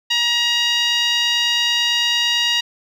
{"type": "tone with band-pass filter", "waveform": "10% pulse", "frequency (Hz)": 949, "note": "A#5", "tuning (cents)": 31, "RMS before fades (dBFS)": -18, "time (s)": [0.1, 2.61], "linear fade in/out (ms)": 10, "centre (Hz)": 3100, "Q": 1.7, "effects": []}